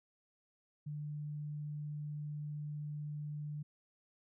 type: tone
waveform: sine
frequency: 148.7 Hz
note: D3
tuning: 22 cents sharp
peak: -39 dBFS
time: 0.86-3.63 s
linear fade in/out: 10 ms
effects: none